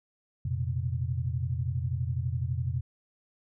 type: chord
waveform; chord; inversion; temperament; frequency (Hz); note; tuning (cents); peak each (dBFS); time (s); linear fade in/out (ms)
sine; F suspended fourth; none; equal with one note detuned; 87.31 / 118.72 / 130.81; F2 / Bb2 / C3; 0 / +32 / 0; -32; 0.45-2.81; 5
effects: none